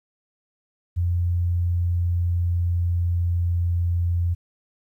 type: tone with pitch glide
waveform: sine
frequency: 87.31 to 86.61 Hz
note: F2 to F2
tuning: 0 to -14 cents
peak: -19 dBFS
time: 0.96-4.35 s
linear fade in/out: 20 ms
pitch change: -14 cents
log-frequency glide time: 1.38-3.93 s
effects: 10-bit